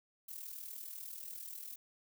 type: noise with amplitude modulation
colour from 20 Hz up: violet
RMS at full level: -44 dBFS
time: 0.28-1.76 s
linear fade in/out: 10 ms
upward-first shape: sine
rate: 40.1 Hz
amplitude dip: 65%
effects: none